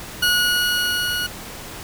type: tone with level ramp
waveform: 20% pulse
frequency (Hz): 1454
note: F#6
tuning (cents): -31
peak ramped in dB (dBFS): -10 to -17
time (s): 0.22-1.27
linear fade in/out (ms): 10
effects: pink hiss -35 dBFS RMS until 1.83 s